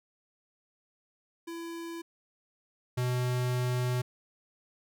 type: tone pair in turn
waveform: square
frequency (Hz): 335.1 / 124.8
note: E4 / B2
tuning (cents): +29 / +19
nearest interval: octave + perfect fourth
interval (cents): 1710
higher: first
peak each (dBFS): -38 / -28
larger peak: second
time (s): 1.47-2.02 / 2.97-4.02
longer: second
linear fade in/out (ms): 10
effects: none